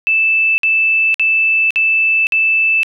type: tone bursts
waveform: sine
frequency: 2637 Hz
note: E7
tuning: in tune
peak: -10 dBFS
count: 5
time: 0.07-2.832 s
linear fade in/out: 0 ms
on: 510 ms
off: 53 ms
effects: none